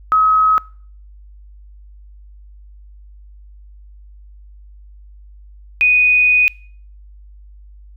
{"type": "tone pair in turn", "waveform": "sine", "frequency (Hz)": [1276, 2484], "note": ["D#6", "D#7"], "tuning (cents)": [43, -3], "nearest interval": "octave", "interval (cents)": 1154, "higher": "second", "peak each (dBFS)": -9, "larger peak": "neither", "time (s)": [[0.12, 0.58], [5.81, 6.48]], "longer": "second", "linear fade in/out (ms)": 0, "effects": ["noise-tail reverb RT60 0.5 s tail -24 dB re dry", "added 50 Hz sine -38 dBFS peak until 7.96 s"]}